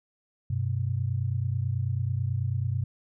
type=tone pair together; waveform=sine; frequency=97.12 / 126.3 Hz; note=G2 / B2; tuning=-16 / +39 cents; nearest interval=perfect fourth; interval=455 cents; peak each=-28 dBFS; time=0.5-2.84 s; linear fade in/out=5 ms; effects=none